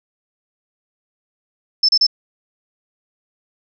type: tone bursts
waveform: sine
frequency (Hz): 5274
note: E8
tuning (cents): 0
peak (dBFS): -10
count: 3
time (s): 1.83-2.067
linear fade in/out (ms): 5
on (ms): 57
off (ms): 33
effects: none